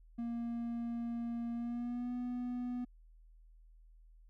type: tone with pitch glide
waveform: triangle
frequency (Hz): 234.6 to 246.1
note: A#3 to B3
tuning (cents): +11 to -6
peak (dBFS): -34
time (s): 0.18-2.85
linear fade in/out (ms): 10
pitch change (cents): +83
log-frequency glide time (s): 1.53-2.13
effects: added 40 Hz sine -57 dBFS peak until 4.29 s